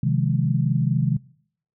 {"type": "chord", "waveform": "sine", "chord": "F minor seventh", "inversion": "second", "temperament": "equal", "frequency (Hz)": [130.81, 155.56, 174.61, 207.7], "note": ["C3", "Eb3", "F3", "Ab3"], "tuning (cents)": [0, 0, 0, 0], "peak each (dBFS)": [-21, -22, -27, -27], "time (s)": [0.03, 1.17], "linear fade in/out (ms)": 5, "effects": ["noise-tail reverb RT60 0.6 s tail -22 dB re dry"]}